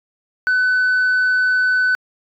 sine tone, 1504 Hz, F#6, 28 cents sharp, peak -11 dBFS, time 0.47-1.95 s, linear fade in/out 0 ms, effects tanh soft clip ceiling -12 dBFS

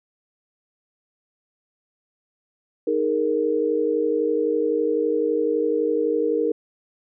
sine chord, D# suspended fourth, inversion none, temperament just, 311.1 / 414.8 / 466.7 Hz, D#4 / G#4 / A#4, 0 / -2 / +2 cents, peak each -25 / -25 / -21 dBFS, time 2.87-6.52 s, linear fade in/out 5 ms, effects none

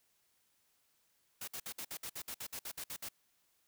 white noise bursts, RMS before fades -43 dBFS, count 14, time 1.41-3.088 s, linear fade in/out 5 ms, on 66 ms, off 58 ms, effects white hiss -75 dBFS RMS until 3.67 s

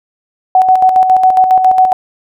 sine tone with tremolo, 748 Hz, F#5, 19 cents sharp, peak -3 dBFS, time 0.55-1.93 s, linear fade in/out 2 ms, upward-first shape square, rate 7.3 Hz, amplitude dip 50%, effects none

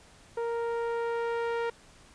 sawtooth tone with low-pass filter sweep, 466.2 Hz, A#4, in tune, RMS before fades -31 dBFS, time 0.37-1.7 s, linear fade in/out 5 ms, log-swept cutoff 970 to 2200 Hz, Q 0.74, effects pink hiss -56 dBFS RMS until 2.14 s + resampled to 22050 Hz

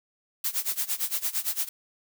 blue noise with tremolo, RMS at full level -26 dBFS, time 0.44-1.69 s, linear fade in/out 5 ms, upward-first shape sine, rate 8.8 Hz, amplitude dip 90%, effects none

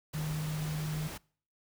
sine tone in noise, 153.7 Hz, D#3, 21 cents flat, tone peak -32 dBFS, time 0.14-1.08 s, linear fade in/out 10 ms, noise pink, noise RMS -43 dBFS, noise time 0.13-1.18 s, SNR +8 dB, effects noise-tail reverb RT60 0.5 s tail -25 dB re dry

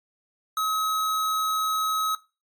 square tone, 1278 Hz, D#6, 46 cents sharp, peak -24 dBFS, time 0.57-2.15 s, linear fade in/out 2 ms, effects noise-tail reverb RT60 0.3 s tail -21 dB re dry + AAC 64 kbps

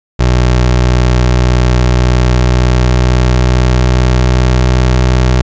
25% pulse tone with pitch glide, 61.74 to 62.82 Hz, B1 to B1, 0 to +30 cents, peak -3 dBFS, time 0.19-5.42 s, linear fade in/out 10 ms, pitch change +30 cents, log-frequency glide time 1.97-5.09 s, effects resampled to 16000 Hz

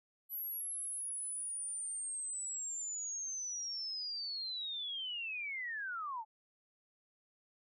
sine linear sweep, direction down, 11840 to 842 Hz, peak -38 dBFS, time 0.29-6.25 s, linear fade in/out 50 ms, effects none

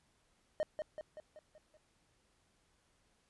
triangle tone with echo, 615 Hz, D#5, 20 cents flat, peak -29 dBFS, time 0.6-0.63 s, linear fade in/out 0 ms, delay 190 ms, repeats 6, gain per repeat -5 dB, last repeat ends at 1.77 s, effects pink hiss -74 dBFS RMS until 3.29 s + resampled to 24000 Hz

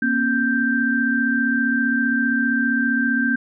sine tone cluster, 236.3 / 271.5 / 1569 Hz, A#3 / C#4 / G6, +24 / -36 / +1 cents, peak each -21 / -23 / -20 dBFS, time 0.02-3.36 s, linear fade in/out 5 ms, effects none

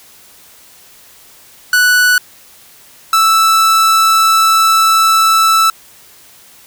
45% pulse tone pair in turn, 1480 / 1318.5 Hz, F#6 / E6, 0 / 0 cents, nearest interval major second, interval 200 cents, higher first, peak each -7 dBFS, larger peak neither, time 1.73-2.18 / 3.13-5.7 s, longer second, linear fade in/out 2 ms, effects white hiss -42 dBFS RMS until 6.66 s

